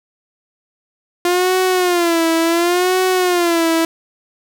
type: tone with vibrato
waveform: sawtooth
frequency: 349.2 Hz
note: F4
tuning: in tune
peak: -9 dBFS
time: 1.25-3.85 s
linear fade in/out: 2 ms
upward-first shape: sine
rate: 0.7 Hz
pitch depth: 110 cents each way
effects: none